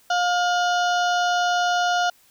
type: harmonic tone with a mistuned harmonic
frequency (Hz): 710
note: F5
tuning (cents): +28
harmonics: 1 / 2 / 4 / 5 / 6 / 7 / 8 / 9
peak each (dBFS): -20 / -24 / -31 / -35 / -36 / -40 / -37 / -40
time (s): 0.1-2.1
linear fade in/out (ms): 5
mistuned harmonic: 4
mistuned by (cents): +63
effects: white hiss -57 dBFS RMS until 2.3 s